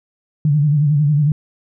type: tone with vibrato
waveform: sine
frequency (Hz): 147.6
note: D3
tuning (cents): +9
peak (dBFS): -11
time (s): 0.45-1.32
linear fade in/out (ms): 2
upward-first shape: sine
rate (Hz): 11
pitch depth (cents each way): 81
effects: none